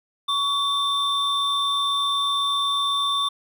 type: tone pair together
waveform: triangle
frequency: 1126 / 3566 Hz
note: C#6 / A7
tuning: +27 / +22 cents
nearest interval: octave + minor sixth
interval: 1995 cents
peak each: -22 / -21 dBFS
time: 0.28-3.29 s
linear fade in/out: 10 ms
effects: none